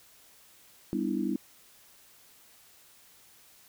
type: chord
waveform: sine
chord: E minor seventh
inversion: first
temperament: just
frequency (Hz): 197.78 / 247.2 / 296.7 / 329.6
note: G3 / B3 / D4 / E4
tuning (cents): +16 / +2 / +18 / 0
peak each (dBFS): -33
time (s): 0.93-1.36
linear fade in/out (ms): 0
effects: white hiss -58 dBFS RMS until 3.68 s